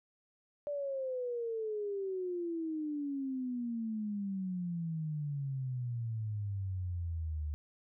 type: exponential sweep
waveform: sine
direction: down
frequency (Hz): 587.3 to 73.42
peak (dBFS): -34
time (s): 0.67-7.54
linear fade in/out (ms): 0
effects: none